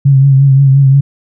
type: tone with vibrato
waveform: sine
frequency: 136.6 Hz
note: C#3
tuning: 25 cents flat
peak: -3 dBFS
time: 0.05-1.01 s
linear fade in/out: 10 ms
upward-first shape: triangle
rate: 5.7 Hz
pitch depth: 51 cents each way
effects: none